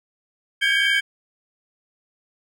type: tone cluster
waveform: triangle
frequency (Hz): 1592 / 1654 / 2257 / 3149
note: G6 / G#6 / C#7 / G7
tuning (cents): +26 / -8 / +31 / +7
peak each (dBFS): -21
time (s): 0.61-1.01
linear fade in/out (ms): 20
effects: none